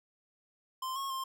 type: tone with pitch steps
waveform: square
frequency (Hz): 1042 / 1091 / 1058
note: C6 / C#6 / C6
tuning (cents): -7 / -28 / +19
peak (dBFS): -35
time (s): 0.82-1.24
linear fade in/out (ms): 5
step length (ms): 140
effects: none